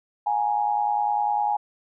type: tone with amplitude modulation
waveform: sine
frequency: 830.6 Hz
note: G#5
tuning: in tune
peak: -17 dBFS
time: 0.26-1.57 s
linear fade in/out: 10 ms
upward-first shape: sine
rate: 110 Hz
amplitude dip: 75%
effects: none